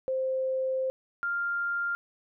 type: tone pair in turn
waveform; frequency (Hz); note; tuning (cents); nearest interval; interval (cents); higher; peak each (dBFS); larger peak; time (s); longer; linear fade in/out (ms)
sine; 523.3 / 1397; C5 / F6; 0 / 0; octave + perfect fourth; 1700; second; -26 / -27; first; 0.08-0.9 / 1.23-1.95; first; 0
effects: none